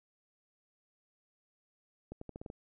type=accelerating click train; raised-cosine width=2 ms; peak=-30 dBFS; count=7; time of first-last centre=2.12-2.501 s; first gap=94 ms; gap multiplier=0.84; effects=none